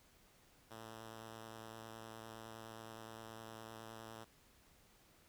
5% pulse tone with vibrato, 111.8 Hz, A2, 28 cents sharp, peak -39 dBFS, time 0.7-4.25 s, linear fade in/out 20 ms, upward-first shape square, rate 9.7 Hz, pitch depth 15 cents each way, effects pink hiss -68 dBFS RMS until 5.28 s

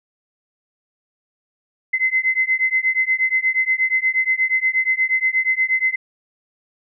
sine beating tone pair, 2050 / 2058.4 Hz, C7 / C7, -36 / -29 cents, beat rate 8.4 Hz, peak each -19 dBFS, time 1.93-5.96 s, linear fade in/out 10 ms, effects none

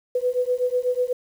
sine beating tone pair, 494.1 / 502.2 Hz, B4 / B4, +1 / +29 cents, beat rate 8.1 Hz, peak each -23 dBFS, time 0.15-1.13 s, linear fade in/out 5 ms, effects 8-bit

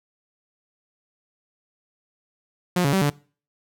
sawtooth tone with pitch steps, 178.9 / 140.4 / 192.1 / 144.8 Hz, F3 / C#3 / G3 / D3, +42 / +22 / -35 / -24 cents, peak -14 dBFS, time 2.76-3.1 s, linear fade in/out 5 ms, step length 85 ms, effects noise-tail reverb RT60 0.4 s tail -22 dB re dry

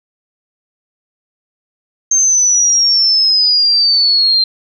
sine exponential sweep, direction down, 6370 to 4141 Hz, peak -8 dBFS, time 2.11-4.44 s, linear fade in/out 5 ms, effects none

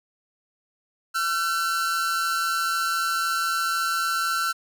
45% pulse tone pair together, 1353 / 1516.9 Hz, E6 / F#6, +45 / +43 cents, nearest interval major second, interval 198 cents, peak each -24 / -28 dBFS, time 1.14-4.53 s, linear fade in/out 20 ms, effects none

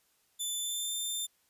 15% pulse tone with pitch glide, 3520 to 3579 Hz, A7 to A7, 0 to +29 cents, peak -26 dBFS, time 0.39-1.27 s, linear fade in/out 20 ms, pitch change +29 cents, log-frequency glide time 0.58-0.94 s, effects white hiss -71 dBFS RMS until 1.49 s + resampled to 32000 Hz

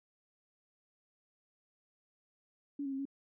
sine tone with pitch steps, 284.4 / 273.4 / 268.8 / 276 Hz, C#4 / C#4 / C4 / C#4, +45 / -24 / +47 / -7 cents, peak -35 dBFS, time 2.79-3.054 s, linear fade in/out 5 ms, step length 66 ms, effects none

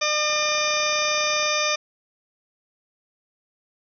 harmonic tone, 603 Hz, D5, 46 cents sharp, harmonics 1 / 2 / 3 / 4 / 5 / 6 / 8 / 9 / 10, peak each -27 / -27 / -32 / -26 / -38 / -29 / -31 / -32 / -29 dBFS, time 0.01-1.76 s, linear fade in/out 10 ms
click train, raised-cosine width 0.5 ms, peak -26 dBFS, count 38, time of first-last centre 0.3-1.46 s, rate 31.9 Hz
effects none

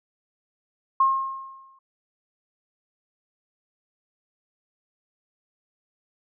sine tone with exponential decay, 1072 Hz, C6, 42 cents sharp, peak -14 dBFS, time 1-1.79 s, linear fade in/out 5 ms, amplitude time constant 170 ms, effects none

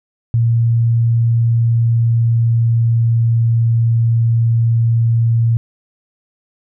sine tone with pitch glide, 116.2 to 115.46 Hz, A#2 to A#2, -5 to -16 cents, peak -10 dBFS, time 0.34-5.57 s, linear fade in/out 0 ms, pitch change -11 cents, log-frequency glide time 1.52-3.58 s, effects none

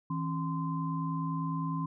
sine tone cluster, 161.6 / 271.4 / 1034 Hz, E3 / C#4 / C6, -34 / -36 / -21 cents, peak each -32 / -37 / -37 dBFS, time 0.1-1.86 s, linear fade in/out 5 ms, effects none

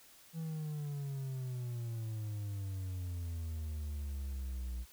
triangle exponential sweep, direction down, 164.81 to 59.4 Hz, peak -35 dBFS, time 0.33-4.86 s, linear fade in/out 50 ms, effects white hiss -60 dBFS RMS until 4.92 s

